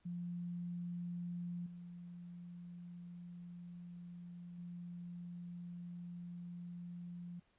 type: tone with level steps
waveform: sine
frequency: 174.61 Hz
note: F3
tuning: in tune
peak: -40 / -48 / -45 dBFS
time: 0.05-7.4 s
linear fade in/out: 10 ms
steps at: 1.66 / 4.58 s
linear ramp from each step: 5 ms
effects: pink hiss -75 dBFS RMS until 7.58 s + resampled to 8000 Hz